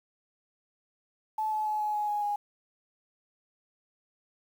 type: tone with pitch steps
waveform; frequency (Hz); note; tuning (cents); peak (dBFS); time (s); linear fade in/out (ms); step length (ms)
sine; 866 / 859 / 852.1 / 845.2 / 838.4 / 831.7 / 825; A5 / A5 / G#5 / G#5 / G#5 / G#5 / G#5; -28 / -42 / +44 / +30 / +16 / +2 / -12; -27; 1.38-2.36; 5; 140
effects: 9-bit